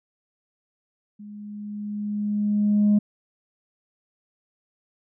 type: tone with level ramp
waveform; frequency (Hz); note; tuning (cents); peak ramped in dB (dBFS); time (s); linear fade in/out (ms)
sine; 207.7; G#3; 0; -38 to -12; 1.19-2.99; 10
effects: tanh soft clip ceiling -13 dBFS